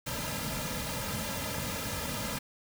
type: noise with comb filter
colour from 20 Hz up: pink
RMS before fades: -35 dBFS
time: 0.06-2.39 s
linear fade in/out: 10 ms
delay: 2.7 ms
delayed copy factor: -0.95
effects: none